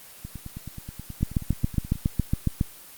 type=two click trains; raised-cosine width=5 ms; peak=-9 / -23 dBFS; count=11 / 17; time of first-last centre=1.23-2.611 / 0.25-1.956 s; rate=7.24 / 9.38 Hz; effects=white hiss -46 dBFS RMS until 2.97 s + Opus 24 kbps